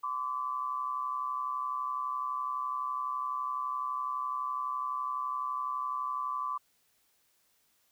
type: tone pair together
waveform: sine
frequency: 1023.1 / 1155 Hz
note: C6 / D6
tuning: -39 / -29 cents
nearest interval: major second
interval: 210 cents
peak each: -36 / -33 dBFS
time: 0.03-6.58 s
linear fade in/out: 10 ms
effects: white hiss -71 dBFS RMS until 7.91 s